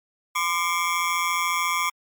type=ring-modulated tone; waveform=25% pulse; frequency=1108.7 Hz; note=C#6; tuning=in tune; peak=-15 dBFS; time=0.35-1.9 s; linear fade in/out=10 ms; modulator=87 Hz; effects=MP3 96 kbps